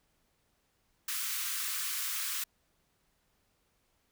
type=high-pass noise; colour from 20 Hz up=white; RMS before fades=-35 dBFS; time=1.08-2.44 s; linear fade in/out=5 ms; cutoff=1100 Hz; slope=48 dB/octave; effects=pink hiss -74 dBFS RMS until 4.11 s